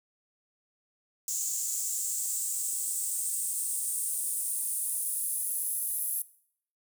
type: noise with high-pass filter sweep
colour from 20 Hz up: white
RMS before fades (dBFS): -32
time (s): 1.28-6.22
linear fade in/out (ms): 2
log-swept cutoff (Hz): 7000 to 11000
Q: 4.8
effects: noise-tail reverb RT60 0.6 s tail -19 dB re dry